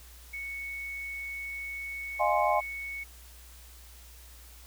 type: tone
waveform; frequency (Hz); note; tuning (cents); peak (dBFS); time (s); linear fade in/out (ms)
sine; 2217; C#7; 0; -35; 0.33-3.04; 10
type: chord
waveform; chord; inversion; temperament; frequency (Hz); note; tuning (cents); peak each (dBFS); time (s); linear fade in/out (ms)
sine; F minor seventh; third; equal with one note detuned; 612.6 / 698.5 / 830.6 / 1046.5; Eb5 / F5 / Ab5 / C6; -27 / 0 / 0 / 0; -29 / -29 / -28 / -29; 2.19-2.61; 20
effects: added 60 Hz sine -50 dBFS peak until 4.66 s + white hiss -54 dBFS RMS until 4.66 s